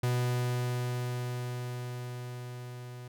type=tone with level ramp; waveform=45% pulse; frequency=123.47 Hz; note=B2; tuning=in tune; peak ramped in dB=-26 to -42 dBFS; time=0.03-3.08 s; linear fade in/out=5 ms; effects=none